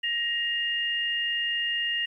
sine tone pair together, 1881.7 / 2826 Hz, A#6 / F7, +16 / +20 cents, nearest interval perfect fifth, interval 704 cents, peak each -29 / -27 dBFS, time 0.03-2.06 s, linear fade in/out 10 ms, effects 10-bit

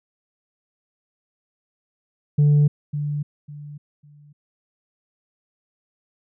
sine tone with echo, 146.83 Hz, D3, in tune, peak -10 dBFS, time 2.38-2.68 s, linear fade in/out 10 ms, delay 550 ms, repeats 3, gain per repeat -12 dB, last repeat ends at 4.33 s, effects tanh soft clip ceiling -11 dBFS

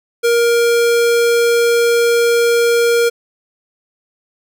square tone, 470 Hz, A#4, 14 cents sharp, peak -11 dBFS, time 0.23-3.1 s, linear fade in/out 20 ms, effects none

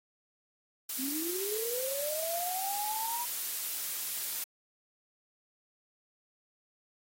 blue noise, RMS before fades -35 dBFS, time 0.89-4.44 s, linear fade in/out 5 ms
sine linear sweep, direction up, 249.7 to 966 Hz, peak -35 dBFS, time 0.98-3.25 s, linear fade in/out 20 ms
effects AAC 48 kbps

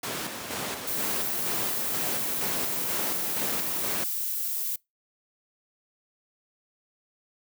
pink noise with tremolo, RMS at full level -31 dBFS, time 0.03-4.04 s, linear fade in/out 5 ms, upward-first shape square, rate 2.1 Hz, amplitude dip 40%
violet noise, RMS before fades -30 dBFS, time 0.87-4.76 s, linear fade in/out 5 ms
effects noise-tail reverb RT60 0.2 s tail -25 dB re dry + high-pass 200 Hz 12 dB/octave

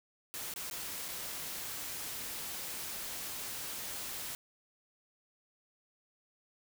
white noise with dropouts, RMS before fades -41 dBFS, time 0.34-4.35 s, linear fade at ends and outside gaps 0 ms, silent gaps 0.538-0.561 / 0.7-0.711 / 1.082-1.086 s, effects none

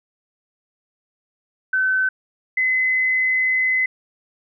sine tone pair in turn, 1524 / 2034 Hz, G6 / C7, -49 / -50 cents, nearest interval perfect fourth, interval 499 cents, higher second, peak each -16 dBFS, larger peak neither, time 1.73-2.09 / 2.57-3.86 s, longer second, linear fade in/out 5 ms, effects none

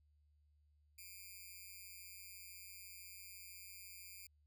5% pulse tone with amplitude modulation, 2388 Hz, D7, 28 cents sharp, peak -39 dBFS, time 0.98-4.27 s, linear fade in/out 5 ms, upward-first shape sine, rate 186 Hz, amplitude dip 90%, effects added 74 Hz sine -70 dBFS peak until 4.46 s

